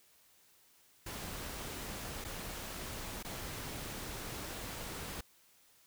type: noise with dropouts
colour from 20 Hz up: pink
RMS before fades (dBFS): -43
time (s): 1.06-5.21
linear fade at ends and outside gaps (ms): 5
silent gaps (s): 2.243-2.247 / 3.228-3.246
effects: white hiss -66 dBFS RMS until 5.86 s